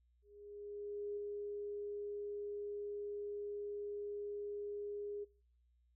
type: tone with ADSR envelope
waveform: sine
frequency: 410.7 Hz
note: G#4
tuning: 19 cents flat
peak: -39 dBFS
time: 0.22-5.25 s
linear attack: 950 ms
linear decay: 6 ms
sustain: -2 dB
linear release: 19 ms
effects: noise-tail reverb RT60 0.5 s tail -24 dB re dry + added 60 Hz sine -70 dBFS peak until 5.95 s